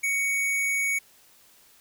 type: tone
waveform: square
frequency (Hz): 2234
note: C#7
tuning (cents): +13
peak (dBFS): -24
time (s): 0.03-0.99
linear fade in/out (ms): 10
effects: white hiss -57 dBFS RMS until 1.8 s